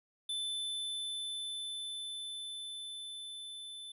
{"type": "tone with level ramp", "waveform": "square", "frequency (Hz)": 3520, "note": "A7", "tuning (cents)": 0, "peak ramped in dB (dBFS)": [-35, -45], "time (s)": [0.29, 3.92], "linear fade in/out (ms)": 5, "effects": ["resampled to 32000 Hz"]}